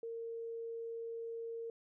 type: tone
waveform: sine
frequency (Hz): 459.4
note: A#4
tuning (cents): -25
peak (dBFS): -40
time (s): 0.03-1.7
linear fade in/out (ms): 2
effects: none